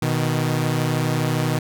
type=tone pair together; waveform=sawtooth; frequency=123.47 / 156.06 Hz; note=B2 / D#3; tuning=0 / +6 cents; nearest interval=major third; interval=406 cents; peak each=-18 dBFS; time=0.02-1.59 s; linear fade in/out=5 ms; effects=none